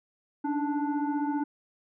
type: tone with frequency modulation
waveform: sine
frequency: 287.4 Hz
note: D4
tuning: 37 cents flat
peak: -26 dBFS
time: 0.44-1.44 s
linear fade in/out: 10 ms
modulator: 590 Hz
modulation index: 1
effects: none